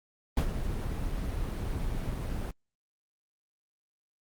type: noise with ADSR envelope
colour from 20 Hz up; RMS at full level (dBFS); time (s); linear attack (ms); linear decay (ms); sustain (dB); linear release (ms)
brown; -22; 0.37-2.51; 4; 80; -10; 5
effects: Opus 24 kbps